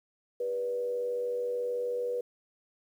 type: tone with frequency modulation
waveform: sine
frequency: 487.4 Hz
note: B4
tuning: 23 cents flat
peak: -29 dBFS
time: 0.4-2.21 s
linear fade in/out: 5 ms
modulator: 93.4 Hz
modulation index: 0.41
effects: 10-bit